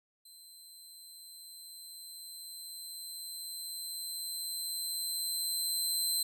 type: tone with level ramp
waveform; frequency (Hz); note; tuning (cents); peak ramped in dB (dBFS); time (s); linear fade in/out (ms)
20% pulse; 4092; C8; -39; -47 to -23; 0.25-6.23; 5
effects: none